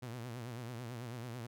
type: tone with vibrato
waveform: sawtooth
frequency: 120 Hz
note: B2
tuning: 49 cents flat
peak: -38 dBFS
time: 0.02-1.47 s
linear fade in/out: 10 ms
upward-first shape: triangle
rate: 9.1 Hz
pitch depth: 130 cents each way
effects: none